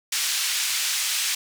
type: band-pass noise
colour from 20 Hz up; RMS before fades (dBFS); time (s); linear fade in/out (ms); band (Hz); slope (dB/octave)
white; -25; 0.12-1.35; 5; 2000 to 7500; 12
effects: none